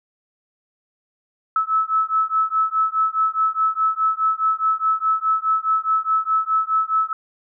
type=beating tone pair; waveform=sine; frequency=1300 / 1304.8 Hz; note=E6 / E6; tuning=-24 / -18 cents; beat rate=4.8 Hz; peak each=-20 dBFS; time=1.56-7.13 s; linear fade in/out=2 ms; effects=none